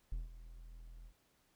triangle tone with ADSR envelope, 41.28 Hz, E1, 3 cents sharp, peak -33 dBFS, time 0.12-1.13 s, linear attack 4 ms, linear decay 160 ms, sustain -15 dB, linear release 69 ms, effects pink hiss -74 dBFS RMS until 1.55 s

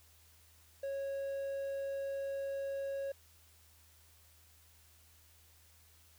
triangle tone, 550 Hz, C#5, 14 cents flat, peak -34 dBFS, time 0.83-3.12 s, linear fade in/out 5 ms, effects added 80 Hz sine -65 dBFS peak until 6.18 s + white hiss -65 dBFS RMS until 6.18 s

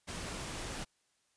pink noise, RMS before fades -41 dBFS, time 0.07-0.85 s, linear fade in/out 20 ms, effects white hiss -75 dBFS RMS until 1.36 s + resampled to 22050 Hz

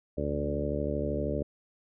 harmonic tone with a mistuned harmonic, 72.8 Hz, D2, 15 cents flat, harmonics 1 / 2 / 3 / 4 / 5 / 6 / 7 / 8, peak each -35 / -37 / -37 / -36 / -39 / -36 / -39 / -35 dBFS, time 0.17-1.43 s, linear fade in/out 10 ms, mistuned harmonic 2, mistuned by -18 cents, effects none

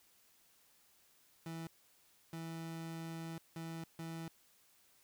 30% pulse tone bursts at uneven times, 164.1 Hz, E3, 8 cents flat, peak -40 dBFS, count 4, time 1.46-1.67 / 2.33-3.38 / 3.56-3.84 / 3.99-4.28 s, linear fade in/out 2 ms, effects white hiss -69 dBFS RMS until 5.03 s

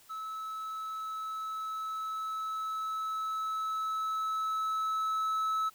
triangle tone with level ramp, 1300 Hz, E6, 24 cents flat, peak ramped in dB -35 to -26 dBFS, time 0.09-5.7 s, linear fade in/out 20 ms, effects white hiss -60 dBFS RMS until 5.74 s

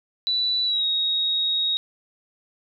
sine tone with pitch glide, 3962 to 3770 Hz, B7 to A#7, +5 to +19 cents, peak -20 dBFS, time 0.27-1.77 s, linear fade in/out 0 ms, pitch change -86 cents, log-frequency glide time 0.65-0.85 s, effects none

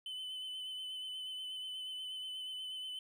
triangle tone with vibrato, 3031 Hz, F#7, 41 cents sharp, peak -39 dBFS, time 0.06-2.99 s, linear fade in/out 2 ms, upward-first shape sine, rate 8.3 Hz, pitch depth 23 cents each way, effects none

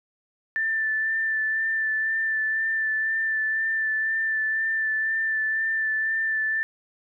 sine tone with vibrato, 1770 Hz, A6, 10 cents sharp, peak -22 dBFS, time 0.56-6.63 s, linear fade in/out 0 ms, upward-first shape sine, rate 2 Hz, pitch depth 17 cents each way, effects none

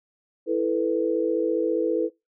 sine chord, E suspended fourth, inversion none, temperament just, 329.6 / 439.5 / 494.4 Hz, E4 / A4 / B4, 0 / -2 / +2 cents, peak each -25 dBFS, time 0.46-2.1 s, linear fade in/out 50 ms, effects noise-tail reverb RT60 0.2 s tail -21 dB re dry

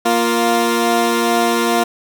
15% pulse tone pair together, 234.1 / 350 Hz, A#3 / F4, +8 / +4 cents, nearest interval perfect fifth, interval 696 cents, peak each -10 dBFS, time 0.05-1.84 s, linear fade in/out 10 ms, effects none

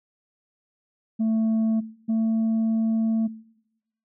sine tone pair in turn, 222.1 / 223.5 Hz, A3 / A3, +16 / +27 cents, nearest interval unison, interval 11 cents, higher second, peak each -17 dBFS, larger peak neither, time 1.19-1.81 / 2.08-3.28 s, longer second, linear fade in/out 20 ms, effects noise-tail reverb RT60 0.9 s tail -22 dB re dry + tanh soft clip ceiling -19 dBFS

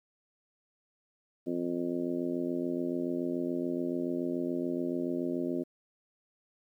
harmonic tone, 87 Hz, F2, 6 cents flat, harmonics 2 / 3 / 4 / 5 / 6 / 7, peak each -42 / -33 / -34 / -42 / -45 / -41 dBFS, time 1.46-5.64 s, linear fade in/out 20 ms, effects 11-bit

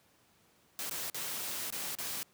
white noise with dropouts, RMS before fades -38 dBFS, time 0.79-2.23 s, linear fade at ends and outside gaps 0 ms, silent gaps 0.896-0.911 / 1.099-1.145 / 1.703-1.725 / 1.951-1.986 s, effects pink hiss -67 dBFS RMS until 2.33 s + high-pass 100 Hz 12 dB/octave

